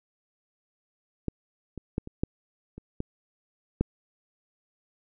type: clicks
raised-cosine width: 3 ms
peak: -15 / -24 / -14 / -26 / -12 / -28 / -17 / -10 dBFS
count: 8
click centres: 1.283 / 1.777 / 1.981 / 2.074 / 2.235 / 2.78 / 3.004 / 3.81 s
effects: none